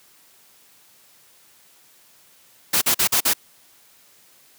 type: noise bursts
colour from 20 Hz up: white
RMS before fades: -18 dBFS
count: 5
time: 2.73-3.336 s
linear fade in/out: 10 ms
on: 86 ms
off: 44 ms
effects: white hiss -54 dBFS RMS until 4.58 s + high-pass 100 Hz 12 dB/octave